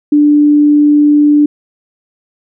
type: tone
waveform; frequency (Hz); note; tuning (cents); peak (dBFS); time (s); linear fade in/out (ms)
sine; 294.8; D4; +7; -4; 0.12-1.46; 5
effects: none